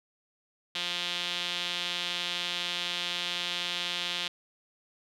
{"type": "tone with band-pass filter", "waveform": "sawtooth", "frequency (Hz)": 175.9, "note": "F3", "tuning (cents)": 13, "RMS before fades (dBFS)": -33, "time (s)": [0.75, 4.28], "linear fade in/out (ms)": 5, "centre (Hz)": 3400, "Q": 3.3, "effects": []}